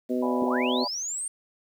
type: harmonic tone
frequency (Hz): 125.4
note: B2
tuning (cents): +27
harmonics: 2 / 3 / 4 / 5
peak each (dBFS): -26 / -30 / -32 / -34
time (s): 0.09-0.85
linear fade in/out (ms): 20
type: chord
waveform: sine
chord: D diminished seventh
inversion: none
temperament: equal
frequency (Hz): 587.3 / 698.5 / 830.6 / 987.8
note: D5 / F5 / Ab5 / Cb6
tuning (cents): 0 / 0 / 0 / 0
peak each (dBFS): -35 / -38 / -35 / -32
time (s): 0.22-0.88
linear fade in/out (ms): 10
type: linear sweep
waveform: sine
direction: up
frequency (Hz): 182.2 to 8930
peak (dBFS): -29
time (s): 0.42-1.28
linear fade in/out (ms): 2
effects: 9-bit